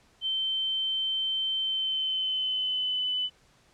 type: tone with pitch glide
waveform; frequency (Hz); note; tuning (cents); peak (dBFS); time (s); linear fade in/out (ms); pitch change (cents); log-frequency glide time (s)
sine; 3100 to 3003; G7 to F#7; -20 to +25; -26; 0.21-3.3; 50; -55; 1.59-3.09
effects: pink hiss -62 dBFS RMS until 3.73 s + low-pass 8000 Hz 12 dB/octave